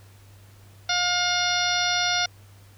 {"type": "harmonic tone with a mistuned harmonic", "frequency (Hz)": 712, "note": "F5", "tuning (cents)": 33, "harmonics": [1, 2, 3, 4, 5, 6, 7, 8], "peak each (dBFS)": [-28, -27, -30, -33, -28, -31, -33, -29], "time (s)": [0.89, 2.26], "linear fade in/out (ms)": 5, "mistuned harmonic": 8, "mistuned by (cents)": -21, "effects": ["added 99 Hz sine -48 dBFS peak until 2.77 s", "pink hiss -56 dBFS RMS until 2.77 s"]}